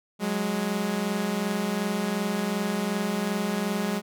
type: tone pair together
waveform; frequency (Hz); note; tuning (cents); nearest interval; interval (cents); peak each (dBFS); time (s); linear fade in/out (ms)
sawtooth; 185 / 207.7; F#3 / G#3; 0 / 0; major second; 200; -26 / -23; 0.19-4.02; 50
effects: none